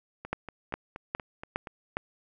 two click trains, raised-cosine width 0.5 ms, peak -14 / -24 dBFS, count 5 / 7, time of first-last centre 0.33-1.969 / 0.25-1.672 s, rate 2.44 / 4.22 Hz, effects none

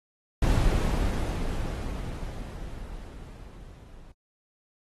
brown noise with level ramp, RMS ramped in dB -21 to -49 dBFS, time 0.42-4.12 s, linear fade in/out 5 ms, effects AAC 32 kbps

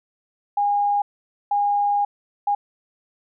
sine tone bursts at uneven times, 816 Hz, G#5, 31 cents flat, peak -17 dBFS, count 3, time 0.57-1.02 / 1.51-2.05 / 2.47-2.55 s, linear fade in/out 5 ms, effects none

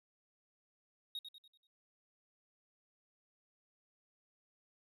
triangle tone with echo, 3758 Hz, A#7, 13 cents sharp, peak -38 dBFS, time 1.15-1.19 s, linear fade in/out 2 ms, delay 96 ms, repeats 5, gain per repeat -7 dB, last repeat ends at 1.67 s, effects none

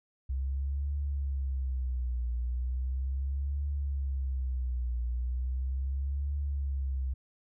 sine tone with vibrato, 65.41 Hz, C2, in tune, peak -29 dBFS, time 0.29-7.14 s, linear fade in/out 10 ms, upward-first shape triangle, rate 0.37 Hz, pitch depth 160 cents each way, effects none

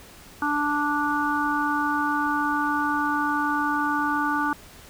harmonic tone, 293.3 Hz, D4, 2 cents flat, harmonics 1 / 3 / 4 / 5, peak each -27 / -27 / -27 / -27 dBFS, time 0.42-4.53 s, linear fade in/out 2 ms, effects pink hiss -47 dBFS RMS until 4.89 s

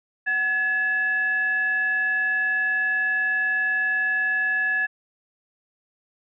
sine tone with frequency modulation, 1700 Hz, G#6, 40 cents sharp, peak -20 dBFS, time 0.26-4.87 s, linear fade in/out 20 ms, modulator 948 Hz, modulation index 0.31, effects none

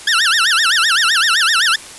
20% pulse tone with vibrato, 1568 Hz, G6, in tune, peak -6 dBFS, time 0.07-1.76 s, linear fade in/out 5 ms, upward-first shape sine, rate 7.8 Hz, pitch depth 300 cents each way, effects white hiss -34 dBFS RMS until 1.98 s + resampled to 24000 Hz

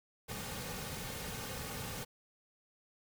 pink noise with comb filter, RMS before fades -42 dBFS, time 0.28-2.05 s, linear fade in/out 20 ms, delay 3 ms, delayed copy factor -0.55, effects none

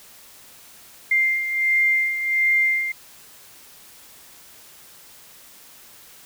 sine beating tone pair, 2100 / 2101.4 Hz, C7 / C7, +6 / +7 cents, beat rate 1.4 Hz, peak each -25 / -18 dBFS, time 1.11-2.92 s, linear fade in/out 5 ms, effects white hiss -47 dBFS RMS until 6.25 s

